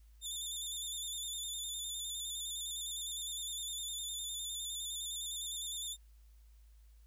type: tone with vibrato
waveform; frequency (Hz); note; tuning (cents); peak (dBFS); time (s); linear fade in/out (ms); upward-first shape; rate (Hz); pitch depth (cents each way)
20% pulse; 3550; A7; +15; -33; 0.21-5.97; 50; square; 9.8; 40
effects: added 54 Hz sine -57 dBFS peak until 7.06 s + white hiss -75 dBFS RMS until 7.06 s